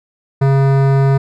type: tone with hard clipping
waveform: sine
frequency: 136.6 Hz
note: C#3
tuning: 25 cents flat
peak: -11 dBFS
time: 0.41-1.18 s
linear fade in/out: 10 ms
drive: 17 dB
effects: none